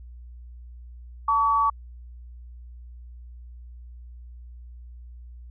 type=tone pair together; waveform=sine; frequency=892 / 1136.9 Hz; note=A5 / C#6; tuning=+23 / +43 cents; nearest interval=major third; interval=420 cents; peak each=-25 / -19 dBFS; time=1.28-1.7 s; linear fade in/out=5 ms; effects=added 60 Hz sine -40 dBFS peak until 5.5 s